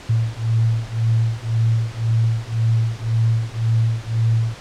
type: beating tone pair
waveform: sine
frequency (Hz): 112.4 / 114.3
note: A2 / A#2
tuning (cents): +37 / -34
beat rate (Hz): 1.9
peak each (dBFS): -19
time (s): 0.09-4.55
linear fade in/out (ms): 10
effects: pink hiss -38 dBFS RMS until 4.6 s + low-pass 6000 Hz 12 dB/octave